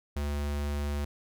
square tone, 72.5 Hz, D2, 22 cents flat, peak -30 dBFS, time 0.16-1.05 s, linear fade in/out 5 ms, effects none

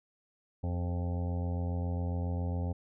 harmonic tone with a mistuned harmonic, 87.31 Hz, F2, in tune, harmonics 1 / 2 / 3 / 5 / 6 / 7 / 8 / 9 / 10, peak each -31 / -39 / -42 / -48 / -46 / -51 / -53 / -49 / -56 dBFS, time 0.63-2.73 s, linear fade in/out 10 ms, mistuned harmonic 5, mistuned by -50 cents, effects none

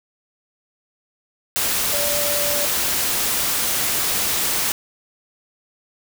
sine tone in noise, 582 Hz, D5, 16 cents flat, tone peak -25 dBFS, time 1.93-2.65 s, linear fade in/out 0 ms, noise white, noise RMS -21 dBFS, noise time 1.56-4.72 s, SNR -7 dB, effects none

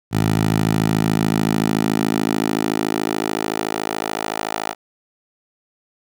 10% pulse tone with high-pass filter sweep, 53.7 Hz, A1, 41 cents flat, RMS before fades -20 dBFS, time 0.11-4.75 s, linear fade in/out 50 ms, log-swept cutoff 110 to 640 Hz, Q 1.5, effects none

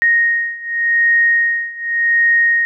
sine beating tone pair, 1864.7 / 1865.57 Hz, A#6 / A#6, 0 / +1 cents, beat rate 0.87 Hz, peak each -16 / -14 dBFS, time 0.02-2.65 s, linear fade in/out 0 ms, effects none

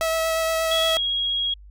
sawtooth tone with vibrato, 649 Hz, E5, 27 cents flat, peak -17 dBFS, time 0.01-0.97 s, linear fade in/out 0 ms, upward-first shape sine, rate 8.5 Hz, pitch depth 10 cents each way
sine tone with pitch glide, 3329 to 3295 Hz, G#7 to G#7, +3 to -14 cents, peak -21 dBFS, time 0.71-1.54 s, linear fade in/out 5 ms, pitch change -17 cents, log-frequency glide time 0.85-0.97 s
effects added 50 Hz sine -42 dBFS peak until 1.7 s

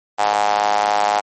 sawtooth tone with high-pass filter, 103.83 Hz, G#2, in tune, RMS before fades -17 dBFS, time 0.18-1.21 s, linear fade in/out 20 ms, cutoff 770 Hz, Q 5.8, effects MP3 32 kbps

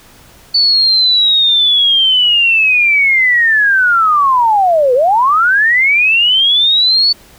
sine linear two-way sweep, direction down then up, 4500 to 479.8 to 4500 Hz, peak -7 dBFS, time 0.54-7.13 s, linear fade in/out 10 ms, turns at 4.94 s, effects pink hiss -42 dBFS RMS until 7.38 s

